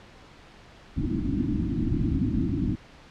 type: low-pass noise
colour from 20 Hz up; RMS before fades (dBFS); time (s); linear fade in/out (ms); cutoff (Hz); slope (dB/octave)
white; -26; 0.96-2.76; 20; 330; 96
effects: pink hiss -50 dBFS RMS until 3.1 s + low-pass 4000 Hz 12 dB/octave